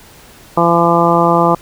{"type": "harmonic tone", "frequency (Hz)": 170, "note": "F3", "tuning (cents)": -46, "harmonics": [1, 2, 3, 4, 5, 6, 7], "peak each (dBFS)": [-16, -16, -16, -16, -16, -16, -16], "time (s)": [0.57, 1.55], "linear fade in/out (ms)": 5, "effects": ["pink hiss -41 dBFS RMS until 1.61 s"]}